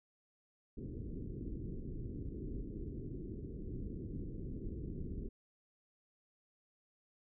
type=low-pass noise; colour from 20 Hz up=pink; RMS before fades=-43 dBFS; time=0.77-5.29 s; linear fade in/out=10 ms; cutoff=410 Hz; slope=48 dB/octave; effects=none